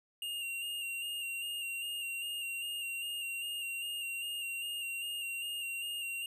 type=tone with vibrato; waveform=square; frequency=2794 Hz; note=F7; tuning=in tune; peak=-37 dBFS; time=0.22-6.26 s; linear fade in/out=2 ms; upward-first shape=square; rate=2.5 Hz; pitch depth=26 cents each way; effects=none